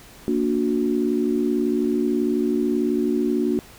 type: chord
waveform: sine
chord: Bb augmented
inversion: none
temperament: just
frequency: 233.1 / 291.4 / 364.2 Hz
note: Bb3 / D4 / F#4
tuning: 0 / -13 / -27 cents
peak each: -23 dBFS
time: 0.28-3.59 s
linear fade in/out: 0 ms
effects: pink hiss -46 dBFS RMS until 3.78 s